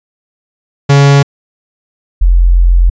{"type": "tone pair in turn", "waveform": ["45% pulse", "sine"], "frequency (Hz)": [140.6, 43.74], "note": ["C#3", "F1"], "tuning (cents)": [25, 3], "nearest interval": "octave + minor sixth", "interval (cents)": 2022, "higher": "first", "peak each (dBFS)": -3, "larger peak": "neither", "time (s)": [[0.89, 1.23], [2.21, 2.9]], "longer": "second", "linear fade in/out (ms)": 10, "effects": ["resampled to 16000 Hz"]}